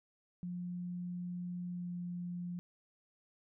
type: tone with pitch glide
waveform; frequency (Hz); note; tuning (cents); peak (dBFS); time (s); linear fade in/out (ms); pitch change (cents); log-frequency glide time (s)
sine; 177.4 to 176.07; F3 to F3; +27 to +14; -38; 0.43-2.59; 0; -13; 1.71-1.91
effects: none